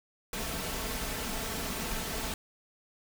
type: noise with comb filter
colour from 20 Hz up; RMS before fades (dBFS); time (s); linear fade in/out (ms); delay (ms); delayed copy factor
pink; -35; 0.33-2.34; 2; 4.5; +0.5
effects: none